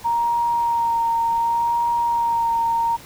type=tone with vibrato; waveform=sine; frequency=932.3 Hz; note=A#5; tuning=in tune; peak=-17 dBFS; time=0.04-2.97 s; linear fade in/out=20 ms; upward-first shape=sine; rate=0.67 Hz; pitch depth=18 cents each way; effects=pink hiss -42 dBFS RMS until 3.05 s